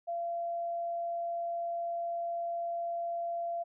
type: tone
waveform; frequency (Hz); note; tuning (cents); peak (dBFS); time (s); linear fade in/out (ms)
sine; 684; F5; -36; -32; 0.07-3.64; 20
effects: none